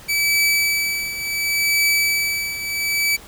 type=tone with tremolo; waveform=sawtooth; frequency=2300 Hz; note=D7; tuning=37 cents flat; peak=-11 dBFS; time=0.08-3.17 s; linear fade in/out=20 ms; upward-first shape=triangle; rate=0.7 Hz; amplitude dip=75%; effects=pink hiss -42 dBFS RMS until 3.27 s